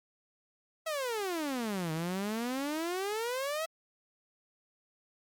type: exponential two-way sweep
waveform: sawtooth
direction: down then up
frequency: 659.3 to 155.4 to 659.3 Hz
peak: -28 dBFS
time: 0.86-3.66 s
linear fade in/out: 10 ms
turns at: 1.92 s
effects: MP3 96 kbps